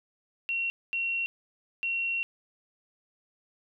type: tone bursts at uneven times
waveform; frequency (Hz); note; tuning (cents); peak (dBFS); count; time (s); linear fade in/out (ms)
sine; 2734; F7; -37; -27; 3; 0.49-0.7 / 0.93-1.26 / 1.83-2.23; 0
effects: none